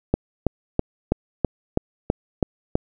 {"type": "click train", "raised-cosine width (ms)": 2, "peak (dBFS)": -4, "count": 9, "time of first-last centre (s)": [0.14, 2.754], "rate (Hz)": 3.06, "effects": []}